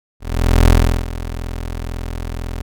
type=tone with ADSR envelope; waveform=25% pulse; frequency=42 Hz; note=E1; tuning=33 cents sharp; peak=-3 dBFS; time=0.2-2.62 s; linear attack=480 ms; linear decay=370 ms; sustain=-16 dB; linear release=4 ms; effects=none